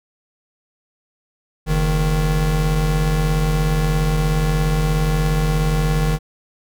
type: tone pair together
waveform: square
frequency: 46.21 / 155.56 Hz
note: F#1 / D#3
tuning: -1 / 0 cents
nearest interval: octave + major sixth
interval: 2101 cents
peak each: -19 dBFS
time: 1.66-6.19 s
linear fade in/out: 50 ms
effects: none